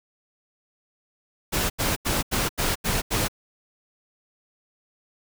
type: noise bursts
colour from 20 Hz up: pink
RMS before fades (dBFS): -24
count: 7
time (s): 1.52-3.284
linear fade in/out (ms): 20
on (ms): 180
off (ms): 84
effects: none